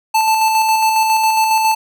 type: tone with tremolo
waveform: square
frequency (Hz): 880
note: A5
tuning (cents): 0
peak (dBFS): -11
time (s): 0.14-1.75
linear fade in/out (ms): 10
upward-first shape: square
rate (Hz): 7.3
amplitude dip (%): 30
effects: none

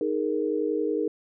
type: chord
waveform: sine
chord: D# suspended fourth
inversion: none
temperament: equal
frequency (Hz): 311.1 / 415.3 / 466.2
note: D#4 / G#4 / A#4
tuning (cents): 0 / 0 / 0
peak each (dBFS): -28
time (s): 0.01-1.08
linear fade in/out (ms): 2
effects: none

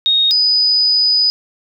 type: tone pair in turn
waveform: sine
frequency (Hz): 3729 / 4978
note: A#7 / D#8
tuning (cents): 0 / 0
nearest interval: perfect fourth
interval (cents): 500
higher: second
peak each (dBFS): -10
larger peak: neither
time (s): 0.06-0.31 / 0.31-1.3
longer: second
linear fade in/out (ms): 0
effects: none

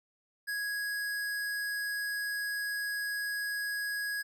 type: tone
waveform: square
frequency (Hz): 1661.2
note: G#6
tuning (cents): 0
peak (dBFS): -33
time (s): 0.47-4.23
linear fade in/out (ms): 20
effects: none

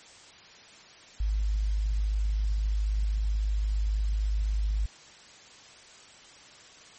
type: tone with quantisation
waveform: sine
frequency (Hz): 51.91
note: G#1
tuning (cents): 0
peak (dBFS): -24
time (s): 1.2-4.86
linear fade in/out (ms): 5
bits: 9
effects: white hiss -51 dBFS RMS until 6.98 s + MP3 32 kbps

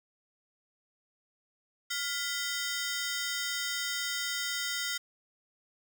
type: ring-modulated tone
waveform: 15% pulse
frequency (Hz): 1704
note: G#6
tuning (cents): +44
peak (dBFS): -22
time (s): 1.9-4.98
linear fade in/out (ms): 10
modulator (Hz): 294
effects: none

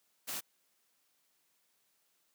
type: noise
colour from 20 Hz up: white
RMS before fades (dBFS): -39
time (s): 0.27-0.41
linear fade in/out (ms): 20
effects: white hiss -75 dBFS RMS until 2.34 s + high-pass 150 Hz 12 dB/octave

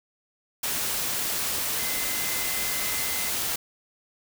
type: tone in noise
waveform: sine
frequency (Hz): 2056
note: C7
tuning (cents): -31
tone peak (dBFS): -36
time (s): 1.79-3.3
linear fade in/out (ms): 5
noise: white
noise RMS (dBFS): -28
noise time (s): 0.63-3.56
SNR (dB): -11
effects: none

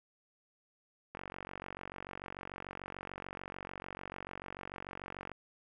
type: click train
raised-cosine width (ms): 0.5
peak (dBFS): -27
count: 196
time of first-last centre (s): 1.15-5.317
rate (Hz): 46.8
effects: none

